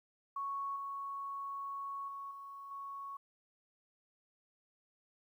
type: tone with level steps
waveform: sine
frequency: 1108.7 Hz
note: C#6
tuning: in tune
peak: -36 / -39 / -42 / -46 / -42 dBFS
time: 0.36-3.17 s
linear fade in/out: 5 ms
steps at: 0.76 / 2.08 / 2.31 / 2.71 s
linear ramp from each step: 2 ms
effects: 12-bit